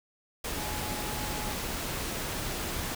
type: tone in noise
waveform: sine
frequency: 844 Hz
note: G#5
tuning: 28 cents sharp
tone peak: -41 dBFS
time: 0.56-1.53 s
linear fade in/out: 5 ms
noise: pink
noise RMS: -34 dBFS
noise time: 0.44-2.95 s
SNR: -10 dB
effects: none